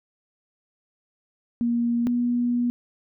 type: tone pair in turn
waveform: sine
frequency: 236.5 / 241.9 Hz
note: A#3 / B3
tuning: +25 / -36 cents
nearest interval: unison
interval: 39 cents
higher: second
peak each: -20 dBFS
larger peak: neither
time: 1.61-2.07 / 2.07-2.7 s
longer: second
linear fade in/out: 0 ms
effects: none